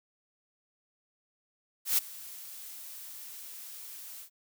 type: noise with ADSR envelope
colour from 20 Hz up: blue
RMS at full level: -24 dBFS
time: 1.85-4.3 s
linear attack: 130 ms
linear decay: 13 ms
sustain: -21 dB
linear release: 91 ms
effects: none